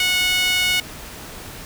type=tone with high-pass filter; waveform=sawtooth; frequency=733 Hz; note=F#5; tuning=16 cents flat; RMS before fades=-19 dBFS; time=0-0.8 s; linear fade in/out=2 ms; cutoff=2500 Hz; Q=3.3; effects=pink hiss -36 dBFS RMS until 1.65 s